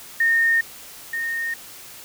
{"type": "tone pair in turn", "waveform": "sine", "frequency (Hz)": [1834, 1841.7], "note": ["A#6", "A#6"], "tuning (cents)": [-29, -21], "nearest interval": "unison", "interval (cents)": 8, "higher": "second", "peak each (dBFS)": [-15, -23], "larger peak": "first", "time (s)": [[0.2, 0.61], [1.13, 1.54]], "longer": "neither", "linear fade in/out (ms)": 5, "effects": ["white hiss -41 dBFS RMS until 2.04 s"]}